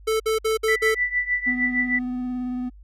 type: tone bursts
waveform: square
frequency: 440 Hz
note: A4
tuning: in tune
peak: -20 dBFS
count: 5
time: 0.07-0.948 s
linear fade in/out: 10 ms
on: 130 ms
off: 57 ms
type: tone with tremolo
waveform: sine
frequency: 1975.5 Hz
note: B6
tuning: in tune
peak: -17 dBFS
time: 0.68-1.99 s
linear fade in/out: 5 ms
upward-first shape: triangle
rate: 6.5 Hz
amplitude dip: 90%
type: tone with vibrato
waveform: triangle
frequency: 249.9 Hz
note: B3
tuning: 21 cents sharp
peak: -23 dBFS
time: 1.46-2.7 s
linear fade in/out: 20 ms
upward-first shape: sine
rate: 18 Hz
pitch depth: 15 cents each way
effects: added 50 Hz sine -43 dBFS peak until 2.83 s + resampled to 32000 Hz